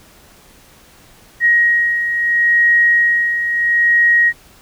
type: beating tone pair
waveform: sine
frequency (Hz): 1887 / 1887.74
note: A#6 / A#6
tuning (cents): +21 / +21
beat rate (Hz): 0.74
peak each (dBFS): -19 / -11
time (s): 1.4-4.33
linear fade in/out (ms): 50
effects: pink hiss -46 dBFS RMS until 4.61 s